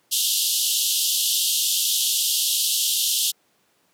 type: band-pass noise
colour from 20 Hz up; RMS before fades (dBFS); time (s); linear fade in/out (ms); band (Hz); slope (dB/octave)
pink; -22; 0.11-3.32; 20; 2900 to 15000; 96
effects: pink hiss -64 dBFS RMS until 3.93 s + high-pass 200 Hz 12 dB/octave